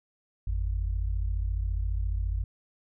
sine tone pair together, 50.66 / 85.2 Hz, G#1 / F2, -42 / -42 cents, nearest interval major sixth, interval 900 cents, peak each -27 / -32 dBFS, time 0.47-2.44 s, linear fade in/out 5 ms, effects none

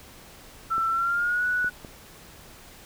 sine tone with pitch glide, 1337 to 1475 Hz, E6 to F#6, +24 to -6 cents, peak -22 dBFS, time 0.7-1.7 s, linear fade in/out 20 ms, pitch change +170 cents, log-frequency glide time 0.9-1.45 s
clicks, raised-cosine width 2 ms, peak -26 dBFS, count 3, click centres 0.781 / 1.645 / 1.848 s
effects pink hiss -48 dBFS RMS until 2.85 s

